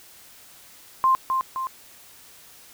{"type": "tone with echo", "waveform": "sine", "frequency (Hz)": 1049, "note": "C6", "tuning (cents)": 4, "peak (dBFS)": -15, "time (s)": [1.04, 1.15], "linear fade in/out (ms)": 0, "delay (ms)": 260, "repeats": 2, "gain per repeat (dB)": -5, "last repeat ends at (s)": 1.67, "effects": ["white hiss -49 dBFS RMS until 2.73 s"]}